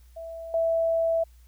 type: tone with level steps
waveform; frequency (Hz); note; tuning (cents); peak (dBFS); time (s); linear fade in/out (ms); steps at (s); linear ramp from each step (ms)
sine; 659.3; E5; 0; -35 / -21; 0.16-1.24; 10; 0.54; 2
effects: added 60 Hz sine -50 dBFS peak until 1.47 s + white hiss -65 dBFS RMS until 1.47 s